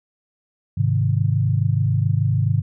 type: chord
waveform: sine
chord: Ab major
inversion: none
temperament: equal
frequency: 103.83 / 130.81 / 155.56 Hz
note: Ab2 / C3 / Eb3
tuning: 0 / 0 / 0 cents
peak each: -19 / -20 / -23 dBFS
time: 0.77-2.62 s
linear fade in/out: 10 ms
effects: none